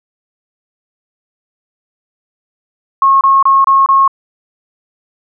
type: tone bursts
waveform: sine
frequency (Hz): 1087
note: C#6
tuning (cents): -34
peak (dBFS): -5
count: 5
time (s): 3.02-4.078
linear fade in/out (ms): 2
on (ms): 190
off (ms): 27
effects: none